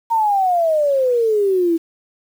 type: exponential sweep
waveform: sine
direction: down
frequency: 932.3 to 324.2 Hz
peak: -13 dBFS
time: 0.1-1.78 s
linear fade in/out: 20 ms
effects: 7-bit